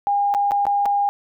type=tone with dropouts; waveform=sine; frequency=810 Hz; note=G#5; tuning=43 cents flat; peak=-16 dBFS; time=0.07-1.09 s; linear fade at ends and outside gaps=0 ms; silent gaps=0.34-0.348 / 0.51-0.518 / 0.654-0.667 / 0.856-0.86 s; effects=none